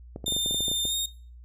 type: clicks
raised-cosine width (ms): 2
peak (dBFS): -22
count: 12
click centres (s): 0.161 / 0.242 / 0.281 / 0.323 / 0.365 / 0.461 / 0.51 / 0.545 / 0.606 / 0.682 / 0.715 / 0.853
type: tone with pitch glide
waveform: sawtooth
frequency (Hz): 3609 to 3695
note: A7 to A#7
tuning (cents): +43 to -16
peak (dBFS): -23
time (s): 0.26-1.06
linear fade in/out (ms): 5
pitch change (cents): +41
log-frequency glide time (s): 0.84-0.95
effects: noise-tail reverb RT60 0.4 s tail -19 dB re dry + added 60 Hz sine -44 dBFS peak until 1.44 s